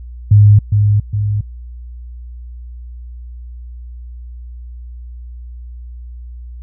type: tone with echo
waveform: sine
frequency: 103.83 Hz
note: G#2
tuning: in tune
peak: -3 dBFS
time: 0.31-0.59 s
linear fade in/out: 5 ms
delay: 410 ms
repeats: 2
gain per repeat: -5 dB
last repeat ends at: 1.41 s
effects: added 60 Hz sine -28 dBFS peak until 6.62 s